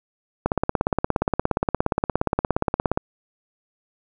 click train, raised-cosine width 1 ms, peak -5 dBFS, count 44, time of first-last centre 0.46-2.975 s, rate 17.1 Hz, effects none

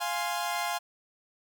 sawtooth chord, F minor, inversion none, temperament equal, 698.5 / 830.6 / 1046.5 Hz, F5 / Ab5 / C6, 0 / 0 / 0 cents, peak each -29 / -30 / -31 dBFS, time 0-0.79 s, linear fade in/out 20 ms, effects none

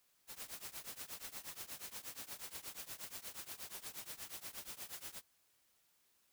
white noise with tremolo, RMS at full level -45 dBFS, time 0.27-5.22 s, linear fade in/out 50 ms, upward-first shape triangle, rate 8.4 Hz, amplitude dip 95%, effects white hiss -75 dBFS RMS until 6.32 s

